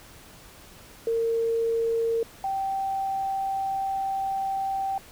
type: tone pair in turn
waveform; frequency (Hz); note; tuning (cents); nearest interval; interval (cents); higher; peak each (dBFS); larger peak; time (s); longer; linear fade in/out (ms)
sine; 457.9 / 777.9; A#4 / G5; -31 / -14; major sixth; 917; second; -22 / -25; first; 1.07-2.23 / 2.44-4.98; second; 2
effects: pink hiss -49 dBFS RMS until 5.11 s

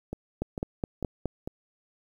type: two click trains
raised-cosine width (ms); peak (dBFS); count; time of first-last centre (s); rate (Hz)
2; -20 / -15; 4 / 5; 0.13-1.475 / 0.42-1.257; 2.23 / 4.78
effects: 9-bit

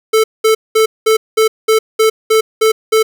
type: tone bursts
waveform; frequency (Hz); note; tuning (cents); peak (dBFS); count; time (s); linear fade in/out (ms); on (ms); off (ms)
square; 440; A4; 0; -8; 10; 0.13-3.03; 10; 110; 200
effects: none

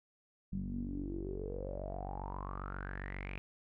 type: tone with low-pass filter sweep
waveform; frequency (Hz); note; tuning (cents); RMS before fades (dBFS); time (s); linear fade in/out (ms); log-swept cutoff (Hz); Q
sawtooth; 47.44; F#1; +44; -41; 0.52-3.38; 0; 190 to 2500; 10
effects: none

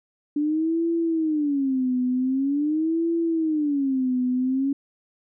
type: tone with vibrato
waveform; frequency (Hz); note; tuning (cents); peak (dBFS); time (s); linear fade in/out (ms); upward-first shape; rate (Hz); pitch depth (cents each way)
sine; 290; D4; -22; -20; 0.36-4.73; 5; sine; 0.45; 250
effects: none

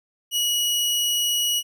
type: tone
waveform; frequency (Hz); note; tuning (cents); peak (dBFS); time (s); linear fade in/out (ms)
sawtooth; 2914; F#7; -27; -17; 0.31-1.63; 50
effects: none

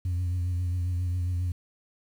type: tone with vibrato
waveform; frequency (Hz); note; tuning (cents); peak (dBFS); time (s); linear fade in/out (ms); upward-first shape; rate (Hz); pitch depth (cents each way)
sine; 89.1; F2; +35; -23; 0.05-1.52; 5; triangle; 7.4; 50
effects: tanh soft clip ceiling -24 dBFS + 9-bit

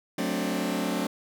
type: chord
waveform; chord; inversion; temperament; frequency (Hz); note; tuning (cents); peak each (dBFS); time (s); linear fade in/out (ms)
sawtooth; D dominant seventh; first; just; 183.54 / 220.2 / 264.3 / 293.7; F#3 / A3 / C4 / D4; -14 / +2 / +18 / 0; -28; 0.18-1.07; 5
effects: none

